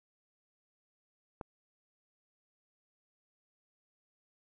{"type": "click", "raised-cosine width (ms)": 1, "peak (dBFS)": -26, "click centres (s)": 1.412, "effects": []}